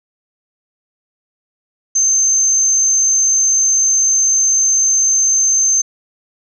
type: tone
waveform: sine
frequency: 6272 Hz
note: G8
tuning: in tune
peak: -10 dBFS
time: 1.95-5.82 s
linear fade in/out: 10 ms
effects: none